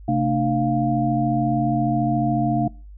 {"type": "tone cluster", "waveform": "sine", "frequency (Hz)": [131.5, 224.9, 299.2, 699], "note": ["C3", "A3", "D4", "F5"], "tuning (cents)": [9, 38, 32, 1], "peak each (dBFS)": -23, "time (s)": [0.08, 2.68], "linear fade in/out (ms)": 5, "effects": ["noise-tail reverb RT60 0.4 s tail -25 dB re dry", "added 50 Hz sine -38 dBFS peak until 2.97 s"]}